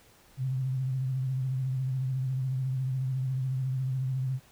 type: tone with vibrato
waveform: sine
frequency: 130.8 Hz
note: C3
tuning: in tune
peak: -27 dBFS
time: 0.37-4.4 s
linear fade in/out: 50 ms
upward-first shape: triangle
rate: 14 Hz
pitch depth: 57 cents each way
effects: pink hiss -59 dBFS RMS until 4.51 s